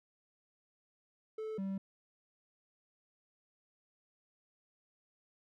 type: tone pair in turn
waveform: triangle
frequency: 436.5 / 193.82 Hz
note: A4 / G3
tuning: -14 / -19 cents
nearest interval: octave + major second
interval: 1405 cents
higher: first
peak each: -36 / -33 dBFS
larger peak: second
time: 1.38-1.58 / 1.58-1.78 s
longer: neither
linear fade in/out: 5 ms
effects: none